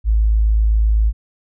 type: tone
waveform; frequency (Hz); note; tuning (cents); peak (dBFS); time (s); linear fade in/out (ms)
sine; 53.9; A1; -35; -11; 0.04-1.13; 50
effects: none